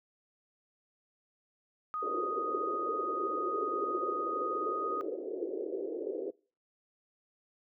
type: tone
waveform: sine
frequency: 1244.5 Hz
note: D#6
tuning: in tune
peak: -33 dBFS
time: 1.94-5.01 s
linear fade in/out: 0 ms
type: band-pass noise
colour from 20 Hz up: pink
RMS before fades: -37 dBFS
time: 2.02-6.31 s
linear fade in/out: 10 ms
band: 340 to 500 Hz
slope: 48 dB/octave
effects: noise-tail reverb RT60 0.4 s tail -24 dB re dry